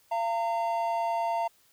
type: tone pair together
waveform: triangle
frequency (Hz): 685 / 914.9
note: F5 / A#5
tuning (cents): -34 / -33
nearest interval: perfect fourth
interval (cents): 501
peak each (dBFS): -27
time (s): 0.11-1.48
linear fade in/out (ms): 10
effects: white hiss -64 dBFS RMS until 1.72 s